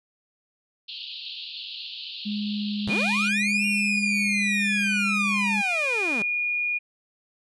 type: band-pass noise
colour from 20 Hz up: white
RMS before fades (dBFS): -37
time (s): 0.88-3.29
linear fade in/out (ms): 10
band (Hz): 2700 to 4500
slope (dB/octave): 96
type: tone with pitch glide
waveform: sine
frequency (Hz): 207.7 to 202.5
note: G#3 to G#3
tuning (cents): 0 to -43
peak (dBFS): -26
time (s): 2.25-5.62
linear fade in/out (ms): 20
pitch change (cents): -43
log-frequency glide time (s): 2.38-4.83
type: linear two-way sweep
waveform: sawtooth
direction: up then down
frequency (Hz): 65.41 to 2794 to 189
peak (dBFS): -25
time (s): 2.87-6.22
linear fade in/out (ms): 0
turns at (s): 3.66
type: tone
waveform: sine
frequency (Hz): 2438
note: D#7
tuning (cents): -36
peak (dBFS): -23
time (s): 2.89-6.79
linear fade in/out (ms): 20
effects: resampled to 24000 Hz